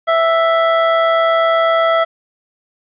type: tone with amplitude modulation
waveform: 25% pulse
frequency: 660 Hz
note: E5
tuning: 2 cents sharp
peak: -6 dBFS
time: 0.07-2.05 s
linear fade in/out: 20 ms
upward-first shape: sine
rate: 132 Hz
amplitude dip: 25%
effects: resampled to 8000 Hz + 8-bit